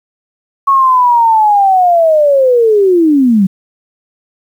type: linear sweep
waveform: sine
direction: down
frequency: 1108.7 to 181.9 Hz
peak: -5 dBFS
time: 0.67-3.47 s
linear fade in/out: 10 ms
effects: 7-bit